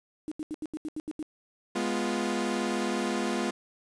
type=tone bursts; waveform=sine; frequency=307.6 Hz; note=D#4; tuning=20 cents flat; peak=-31 dBFS; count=9; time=0.28-1.227 s; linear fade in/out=0 ms; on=35 ms; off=79 ms
type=chord; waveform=sawtooth; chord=F diminished; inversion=first; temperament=equal; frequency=207.7 / 246.9 / 349.2 Hz; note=Ab3 / Cb4 / F4; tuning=0 / 0 / 0 cents; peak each=-28 dBFS; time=1.75-3.51 s; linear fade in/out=10 ms
effects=resampled to 22050 Hz + 9-bit